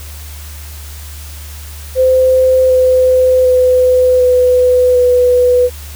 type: tone with pitch steps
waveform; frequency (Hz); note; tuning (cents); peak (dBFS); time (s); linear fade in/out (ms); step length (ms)
sine; 516 / 510.7 / 505.4 / 500.2 / 495; C5 / C5 / B4 / B4 / B4; -24 / -42 / +40 / +22 / +4; -6; 1.95-5.7; 50; 750
effects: added 74 Hz sine -27 dBFS peak until 5.95 s + white hiss -34 dBFS RMS until 5.95 s